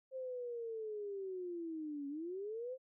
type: linear two-way sweep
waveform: sine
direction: down then up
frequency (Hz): 529 to 277.2 to 529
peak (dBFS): -40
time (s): 0.11-2.78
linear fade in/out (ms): 50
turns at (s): 2.08
effects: none